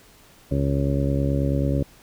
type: harmonic tone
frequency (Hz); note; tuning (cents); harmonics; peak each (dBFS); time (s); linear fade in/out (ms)
69.3; C#2; 0; 1 / 2 / 3 / 4 / 5 / 6 / 7 / 8; -25 / -23 / -32 / -26 / -34 / -34 / -37 / -30; 0.51-1.83; 5
effects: pink hiss -52 dBFS RMS until 2.02 s